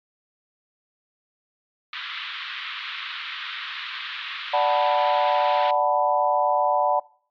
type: band-pass noise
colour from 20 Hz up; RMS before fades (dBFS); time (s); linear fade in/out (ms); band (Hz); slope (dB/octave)
white; -33; 1.93-5.71; 2; 1100 to 3800; 48
type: chord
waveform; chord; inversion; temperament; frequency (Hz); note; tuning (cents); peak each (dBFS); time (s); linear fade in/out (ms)
sine; B minor seventh; first; equal; 587.3 / 740 / 880 / 987.8; D5 / F#5 / A5 / B5; 0 / 0 / 0 / 0; -23 / -22 / -24 / -24; 4.53-7; 10
effects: noise-tail reverb RT60 0.5 s tail -23 dB re dry + MP3 96 kbps

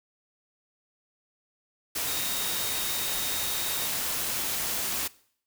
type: tone in noise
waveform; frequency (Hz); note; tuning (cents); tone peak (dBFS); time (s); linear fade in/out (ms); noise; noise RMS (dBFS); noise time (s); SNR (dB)
sine; 3729; A#7; 0; -36; 2.07-3.88; 10; white; -30; 1.95-5.08; -9
effects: noise-tail reverb RT60 0.6 s tail -21 dB re dry

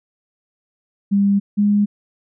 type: tone pair in turn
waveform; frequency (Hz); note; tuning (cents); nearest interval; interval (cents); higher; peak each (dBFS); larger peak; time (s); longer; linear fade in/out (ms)
sine; 200 / 205.5; G3 / G#3; +35 / -18; unison; 47; second; -12; neither; 1.11-1.4 / 1.57-1.86; neither; 20
effects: none

